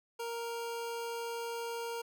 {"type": "tone", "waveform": "25% pulse", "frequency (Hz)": 466.2, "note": "A#4", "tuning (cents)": 0, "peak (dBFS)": -33, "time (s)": [0.19, 2.02], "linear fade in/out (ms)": 10, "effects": []}